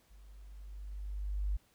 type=tone with level ramp; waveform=sine; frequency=50 Hz; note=G1; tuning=35 cents sharp; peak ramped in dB=-54 to -29 dBFS; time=0.1-1.57 s; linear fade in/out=10 ms; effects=pink hiss -69 dBFS RMS until 1.74 s

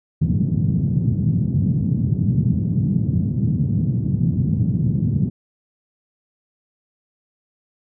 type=band-pass noise; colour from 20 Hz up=white; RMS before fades=-19 dBFS; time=0.21-5.3 s; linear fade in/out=10 ms; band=100 to 180 Hz; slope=24 dB/octave; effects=none

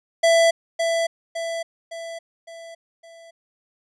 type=tone with echo; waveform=square; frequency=665 Hz; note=E5; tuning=15 cents sharp; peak=-14 dBFS; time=0.23-0.51 s; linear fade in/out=10 ms; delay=560 ms; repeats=5; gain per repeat=-6 dB; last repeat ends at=3.31 s; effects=resampled to 22050 Hz

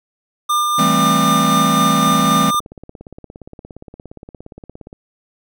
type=tone with tremolo; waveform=square; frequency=1200 Hz; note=D6; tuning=37 cents sharp; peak=-14 dBFS; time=0.49-2.6 s; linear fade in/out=10 ms; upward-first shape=sine; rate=3.9 Hz; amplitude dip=25%
type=chord; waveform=square; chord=A minor seventh; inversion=second; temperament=equal; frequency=164.81 / 196 / 220 / 261.6 Hz; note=E3 / G3 / A3 / C4; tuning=0 / 0 / 0 / 0 cents; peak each=-21 dBFS; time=0.78-2.51 s; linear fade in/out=10 ms
type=click train; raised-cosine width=2 ms; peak=-22 dBFS; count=50; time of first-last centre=2.08-4.929 s; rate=17.2 Hz
effects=none

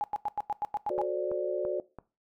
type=tone bursts; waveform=sine; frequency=830.6 Hz; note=G#5; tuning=in tune; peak=-27 dBFS; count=9; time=0.01-1.015 s; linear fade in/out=0 ms; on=29 ms; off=93 ms
type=chord; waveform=sine; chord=D dominant seventh; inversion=first; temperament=just; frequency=367.1 / 440.5 / 528.6 / 587.3 Hz; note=F#4 / A4 / C5 / D5; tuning=-14 / +2 / +18 / 0 cents; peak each=-32 / -38 / -36 / -32 dBFS; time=0.9-1.8 s; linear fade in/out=2 ms
type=click train; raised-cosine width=1 ms; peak=-28 dBFS; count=4; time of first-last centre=0.98-1.987 s; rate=2.98 Hz
effects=noise-tail reverb RT60 0.3 s tail -19 dB re dry

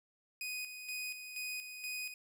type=tone with tremolo; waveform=sawtooth; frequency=2493 Hz; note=D#7; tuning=3 cents sharp; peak=-35 dBFS; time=0.41-2.14 s; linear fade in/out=2 ms; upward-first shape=square; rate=2.1 Hz; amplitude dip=55%; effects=12-bit

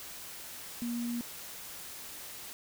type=tone in noise; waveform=sine; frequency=237.5 Hz; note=A#3; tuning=33 cents sharp; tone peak=-32 dBFS; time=0.82-1.21 s; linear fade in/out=0 ms; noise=white; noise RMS=-45 dBFS; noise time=0-2.53 s; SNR=+10 dB; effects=none

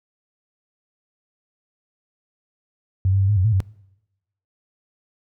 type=tone with pitch steps; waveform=sine; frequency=94.8 / 97.6 / 97 / 104.2 / 92 / 110.6 / 95.1 Hz; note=F#2 / G2 / G2 / G#2 / F#2 / A2 / F#2; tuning=+43 / -7 / -18 / +6 / -9 / +9 / +48 cents; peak=-14 dBFS; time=3.05-3.603 s; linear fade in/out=0 ms; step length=79 ms; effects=noise-tail reverb RT60 0.9 s tail -23 dB re dry + high-pass 60 Hz 12 dB/octave

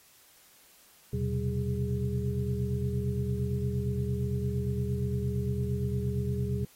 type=tone cluster; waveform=sine; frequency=79.7 / 124.6 / 133.3 / 192.4 / 411 Hz; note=D#2 / B2 / C3 / G3 / G#4; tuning=+42 / +16 / +33 / -32 / -18 cents; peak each=-34 / -31 / -36 / -35 / -37 dBFS; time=1.13-6.65 s; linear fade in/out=5 ms; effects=white hiss -59 dBFS RMS until 6.75 s + AAC 48 kbps

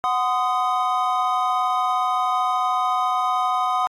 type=chord; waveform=triangle; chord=C diminished; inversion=second; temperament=equal with one note detuned; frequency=740 / 1027.3 / 1244.5 Hz; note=Gb5 / C6 / Eb6; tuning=0 / -32 / 0 cents; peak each=-21 / -22 / -21 dBFS; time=0.04-3.87 s; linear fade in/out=0 ms; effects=AAC 48 kbps

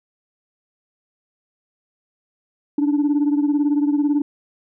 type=beating tone pair; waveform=sine; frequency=288.3 / 306.3 Hz; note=D4 / D#4; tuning=-32 / -27 cents; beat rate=18 Hz; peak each=-15 / -20 dBFS; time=2.78-4.22 s; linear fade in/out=5 ms; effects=tanh soft clip ceiling -12 dBFS

